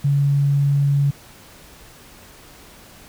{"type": "tone", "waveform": "sine", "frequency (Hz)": 141.3, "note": "C#3", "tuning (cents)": 34, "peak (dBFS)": -14, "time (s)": [0.04, 1.11], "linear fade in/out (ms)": 10, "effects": ["pink hiss -45 dBFS RMS until 3.08 s"]}